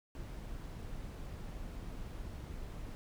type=noise; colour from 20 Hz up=brown; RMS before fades=-44 dBFS; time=0.15-2.95 s; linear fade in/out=0 ms; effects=none